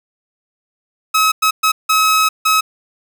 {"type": "tone bursts at uneven times", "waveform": "sawtooth", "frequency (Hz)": 1281, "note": "E6", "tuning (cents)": -50, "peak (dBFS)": -7, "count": 5, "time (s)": [[1.14, 1.32], [1.42, 1.51], [1.63, 1.72], [1.89, 2.29], [2.45, 2.61]], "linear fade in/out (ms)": 10, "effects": []}